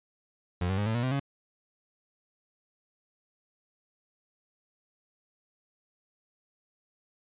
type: tone with pitch steps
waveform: 30% pulse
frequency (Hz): 88.7 / 95.62 / 103.07 / 111.11 / 119.78 / 129.12 / 139.19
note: F2 / G2 / G#2 / A2 / A#2 / C3 / C#3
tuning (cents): +27 / -43 / -13 / +17 / +47 / -23 / +7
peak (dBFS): -24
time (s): 0.61-1.198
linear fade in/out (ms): 5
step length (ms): 84
effects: resampled to 8000 Hz